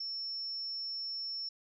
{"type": "tone", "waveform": "sine", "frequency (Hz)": 5400, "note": "E8", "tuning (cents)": 41, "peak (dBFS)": -36, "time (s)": [0, 1.49], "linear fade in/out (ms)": 5, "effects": []}